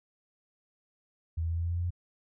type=tone with pitch steps; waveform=sine; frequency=81.8 / 82.65 / 83.52 / 84.39 / 85.27 / 86.16 / 87.07 / 87.98 Hz; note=E2 / E2 / E2 / E2 / F2 / F2 / F2 / F2; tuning=-13 / +5 / +23 / +41 / -41 / -23 / -5 / +13 cents; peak=-28 dBFS; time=1.37-1.906 s; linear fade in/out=10 ms; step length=67 ms; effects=none